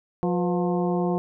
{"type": "harmonic tone with a mistuned harmonic", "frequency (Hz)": 178, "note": "F3", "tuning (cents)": 33, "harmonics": [1, 2, 3, 4, 5, 6], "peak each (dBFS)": [-24, -26, -31, -31, -35, -38], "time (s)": [0.23, 1.18], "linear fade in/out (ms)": 0, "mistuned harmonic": 3, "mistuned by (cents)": -100, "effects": []}